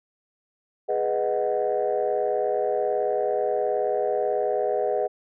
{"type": "chord", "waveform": "sine", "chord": "G# minor seventh", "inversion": "none", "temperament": "equal", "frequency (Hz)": [415.3, 493.9, 622.3, 740], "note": ["G#4", "B4", "D#5", "F#5"], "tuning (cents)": [0, 0, 0, 0], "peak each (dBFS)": [-26, -26, -26, -28], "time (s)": [0.88, 5.08], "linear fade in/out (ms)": 20, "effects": ["tanh soft clip ceiling -14 dBFS"]}